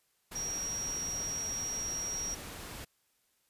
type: tone in noise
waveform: sine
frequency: 5670 Hz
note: F8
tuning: 25 cents sharp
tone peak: -34 dBFS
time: 0.35-2.35 s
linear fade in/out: 10 ms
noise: pink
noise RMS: -44 dBFS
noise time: 0.31-2.85 s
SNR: +7 dB
effects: white hiss -74 dBFS RMS until 3.49 s + resampled to 32000 Hz